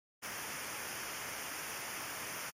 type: noise with comb filter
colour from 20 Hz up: pink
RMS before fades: -42 dBFS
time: 0.22-2.51 s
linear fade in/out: 20 ms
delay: 0.25 ms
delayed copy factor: -0.7
effects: high-pass 100 Hz 12 dB/octave + MP3 64 kbps